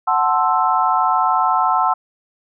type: chord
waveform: sine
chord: F# half-diminished seventh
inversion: none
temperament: equal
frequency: 740 / 880 / 1046.5 / 1318.5 Hz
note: F#5 / A5 / C6 / E6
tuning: 0 / 0 / 0 / 0 cents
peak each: -19 dBFS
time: 0.07-1.94 s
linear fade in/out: 10 ms
effects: none